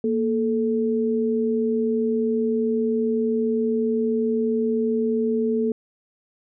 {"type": "tone pair together", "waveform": "sine", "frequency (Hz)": [233.1, 436.2], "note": ["A#3", "A4"], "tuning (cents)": [0, -15], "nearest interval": "major seventh", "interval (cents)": 1085, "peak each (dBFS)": -22, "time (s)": [0.04, 5.72], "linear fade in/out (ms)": 2, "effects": []}